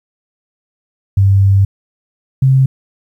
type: tone pair in turn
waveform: sine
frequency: 98 / 132.99 Hz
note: G2 / C3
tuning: 0 / +29 cents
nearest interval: perfect fourth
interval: 529 cents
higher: second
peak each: -6 dBFS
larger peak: neither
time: 1.17-1.65 / 2.42-2.66 s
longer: first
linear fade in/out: 5 ms
effects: 8-bit